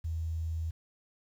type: tone with quantisation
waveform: sine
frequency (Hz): 81.3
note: E2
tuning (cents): -23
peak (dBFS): -31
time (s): 0.04-0.71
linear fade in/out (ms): 10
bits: 10
effects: none